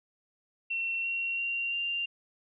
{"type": "tone with pitch steps", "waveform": "sine", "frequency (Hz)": [2714, 2738, 2761, 2785], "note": ["E7", "F7", "F7", "F7"], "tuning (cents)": [50, -35, -20, -5], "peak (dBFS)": -29, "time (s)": [0.7, 2.06], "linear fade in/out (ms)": 10, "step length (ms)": 340, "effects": []}